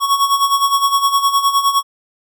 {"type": "tone with tremolo", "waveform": "square", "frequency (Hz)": 1111, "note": "C#6", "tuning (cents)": 4, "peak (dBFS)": -10, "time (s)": [0, 1.83], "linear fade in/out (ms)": 50, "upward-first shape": "sine", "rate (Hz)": 9.7, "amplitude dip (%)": 70, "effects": []}